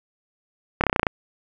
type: slowing click train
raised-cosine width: 0.5 ms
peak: -3 dBFS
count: 9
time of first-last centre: 0.81-1.068 s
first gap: 28 ms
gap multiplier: 1.04
effects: none